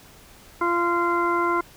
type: harmonic tone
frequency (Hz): 345.2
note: F4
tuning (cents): -20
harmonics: 1 / 2 / 3 / 4 / 6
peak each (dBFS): -24 / -32 / -23 / -26 / -34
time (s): 0.61-1.61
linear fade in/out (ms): 5
effects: pink hiss -49 dBFS RMS until 1.76 s